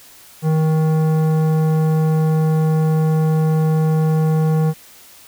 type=tone with tanh clipping; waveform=sine; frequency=157.5 Hz; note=D#3; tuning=21 cents sharp; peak=-15 dBFS; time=0.42-4.74 s; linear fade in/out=50 ms; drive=14 dB; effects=white hiss -44 dBFS RMS until 5.27 s